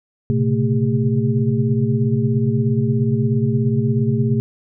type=tone cluster; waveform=sine; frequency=115.3 / 132.2 / 141.4 / 222.6 / 403.4 Hz; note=A#2 / C3 / C#3 / A3 / G4; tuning=-19 / +18 / +35 / +20 / +50 cents; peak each=-20 / -19 / -28 / -20 / -25 dBFS; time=0.3-4.4 s; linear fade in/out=0 ms; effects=none